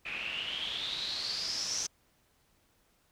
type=noise with low-pass filter sweep; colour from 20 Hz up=white; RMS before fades=-36 dBFS; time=0.05-1.87 s; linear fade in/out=10 ms; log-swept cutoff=2400 to 6100 Hz; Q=9.1; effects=pink hiss -70 dBFS RMS until 3.11 s